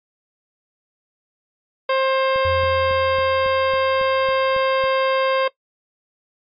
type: harmonic tone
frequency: 530 Hz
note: C5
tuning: 22 cents sharp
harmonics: 1 / 2 / 3 / 4 / 5 / 6 / 7 / 9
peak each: -18 / -22 / -29 / -30 / -32 / -32 / -35 / -39 dBFS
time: 1.89-5.48 s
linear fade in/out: 5 ms
type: click train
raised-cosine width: 5 ms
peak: -26 dBFS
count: 10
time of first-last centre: 2.36-4.839 s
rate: 3.63 Hz
type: tone with exponential decay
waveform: sine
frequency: 86.9 Hz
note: F2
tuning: 8 cents flat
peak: -24 dBFS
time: 2.45-5.44 s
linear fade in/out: 0 ms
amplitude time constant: 650 ms
effects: noise-tail reverb RT60 0.1 s tail -19 dB re dry + AAC 64 kbps